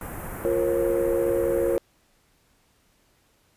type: band-stop noise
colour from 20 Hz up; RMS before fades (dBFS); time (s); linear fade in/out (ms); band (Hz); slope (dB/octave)
pink; -35; 0.01-1.77; 2; 1900 to 10000; 24
type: chord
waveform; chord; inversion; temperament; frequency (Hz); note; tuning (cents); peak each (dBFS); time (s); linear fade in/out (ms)
sine; Bb minor; second; equal with one note detuned; 349.2 / 466.2 / 540.8; F4 / Bb4 / Db5; 0 / 0 / -43; -25; 0.45-1.78; 0
effects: pink hiss -64 dBFS RMS until 3.56 s + resampled to 32000 Hz